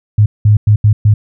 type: tone bursts at uneven times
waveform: sine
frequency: 105.4 Hz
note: G#2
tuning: 26 cents sharp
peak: -4 dBFS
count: 5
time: 0.18-0.26 / 0.45-0.57 / 0.67-0.76 / 0.84-0.93 / 1.05-1.14 s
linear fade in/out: 5 ms
effects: none